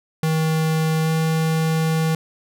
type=tone with pitch glide; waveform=square; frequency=158.9 to 160.19 Hz; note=D#3 to E3; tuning=+37 to -49 cents; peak=-18 dBFS; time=0.23-2.15 s; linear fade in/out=2 ms; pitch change=+14 cents; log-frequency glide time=1.03-1.09 s; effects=none